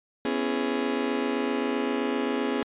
35% pulse chord, C# minor seventh, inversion third, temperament just, 249.5 / 277.2 / 332.6 / 415.8 Hz, B3 / C#4 / E4 / G#4, +18 / 0 / +16 / +2 cents, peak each -28 / -29 / -33 / -28 dBFS, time 0.25-2.63 s, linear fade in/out 2 ms, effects resampled to 8000 Hz

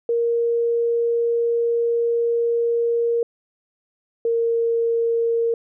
sine tone pair in turn, 468 / 462.6 Hz, A#4 / A#4, +7 / -13 cents, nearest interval unison, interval 20 cents, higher first, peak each -17 dBFS, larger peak neither, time 0.09-3.23 / 4.25-5.54 s, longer first, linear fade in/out 2 ms, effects none

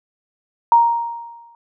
sine tone with exponential decay, 935 Hz, A#5, 5 cents sharp, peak -6 dBFS, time 0.72-1.55 s, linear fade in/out 1 ms, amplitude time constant 180 ms, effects none

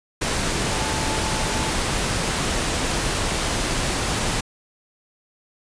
sine tone in noise, 874 Hz, A5, 12 cents flat, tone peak -31 dBFS, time 0.71-1.71 s, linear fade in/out 10 ms, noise pink, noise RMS -23 dBFS, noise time 0.21-4.41 s, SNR -11 dB, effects resampled to 22050 Hz

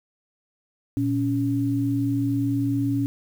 sine tone pair together, 117.73 / 280 Hz, A#2 / C#4, +18 / +18 cents, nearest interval octave + minor third, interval 1500 cents, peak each -25 / -22 dBFS, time 0.97-3.06 s, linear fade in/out 0 ms, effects 8-bit

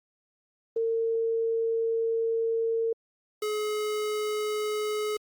sine / square tone pair in turn, 455 / 424.2 Hz, A#4 / G#4, -42 / +37 cents, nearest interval minor second, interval 121 cents, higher first, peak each -24 / -28 dBFS, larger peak first, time 0.76-2.93 / 3.42-5.17 s, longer first, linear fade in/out 5 ms, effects Opus 24 kbps

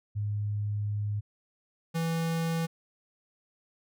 sine / square tone pair in turn, 103.83 / 164.82 Hz, G#2 / E3, 0 / 0 cents, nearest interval minor sixth, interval 800 cents, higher second, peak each -28 dBFS, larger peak neither, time 0.15-1.21 / 1.94-2.67 s, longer first, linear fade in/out 20 ms, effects none

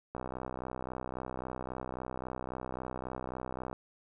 click train, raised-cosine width 1 ms, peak -24 dBFS, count 229, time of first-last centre 0.15-3.729 s, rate 63.7 Hz, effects none

